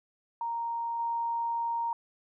sine tone with level steps, 931 Hz, A#5, 2 cents flat, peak -30 / -28 dBFS, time 0.41-1.93 s, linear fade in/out 2 ms, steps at 0.99 s, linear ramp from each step 5 ms, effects none

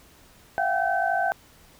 sine tone cluster, 678 / 728 / 782 / 1537 Hz, E5 / F#5 / G5 / G6, +49 / -28 / -4 / -35 cents, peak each -27 dBFS, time 0.58-1.32 s, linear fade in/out 0 ms, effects pink hiss -54 dBFS RMS until 1.79 s

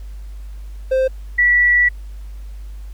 triangle / sine tone pair in turn, 523.3 / 1950.8 Hz, C5 / B6, 0 / -22 cents, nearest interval octave + major seventh, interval 2278 cents, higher second, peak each -11 / -10 dBFS, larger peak second, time 0.91-1.08 / 1.38-1.89 s, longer second, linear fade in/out 10 ms, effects added 50 Hz sine -29 dBFS peak until 2.93 s + pink hiss -53 dBFS RMS until 2.93 s

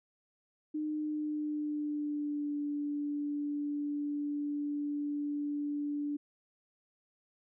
sine tone with pitch glide, 305 to 291.4 Hz, D#4 to D4, -34 to -13 cents, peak -32 dBFS, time 0.74-6.17 s, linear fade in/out 10 ms, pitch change -79 cents, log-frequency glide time 0.87-2.57 s, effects none

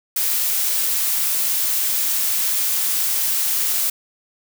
blue noise, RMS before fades -20 dBFS, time 0.16-3.9 s, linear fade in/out 5 ms, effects none

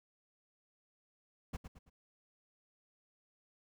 brown noise with echo, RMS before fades -39 dBFS, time 1.53-1.57 s, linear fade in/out 10 ms, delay 110 ms, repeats 3, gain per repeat -8 dB, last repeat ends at 1.9 s, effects none

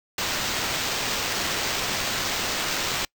white noise with sample-and-hold, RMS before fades -27 dBFS, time 0.18-3.05 s, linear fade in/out 2 ms, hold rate 11025 Hz, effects noise-tail reverb RT60 0.1 s tail -26 dB re dry

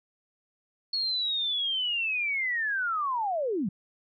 sine linear sweep, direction down, 4362 to 164.6 Hz, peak -26 dBFS, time 0.93-3.69 s, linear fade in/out 5 ms, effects none

